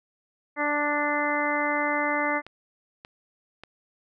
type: harmonic tone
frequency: 293.7 Hz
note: D4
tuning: in tune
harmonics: 1 / 2 / 3 / 4 / 5 / 6 / 7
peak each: -31 / -30 / -30 / -31 / -34 / -32 / -29 dBFS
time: 0.56-2.42 s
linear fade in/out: 50 ms
type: clicks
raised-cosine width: 0.3 ms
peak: -25 dBFS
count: 3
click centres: 2.466 / 3.049 / 3.636 s
effects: none